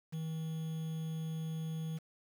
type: tone with quantisation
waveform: triangle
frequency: 160 Hz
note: D#3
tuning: 49 cents sharp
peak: -34 dBFS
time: 0.12-1.99 s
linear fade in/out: 20 ms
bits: 9
effects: none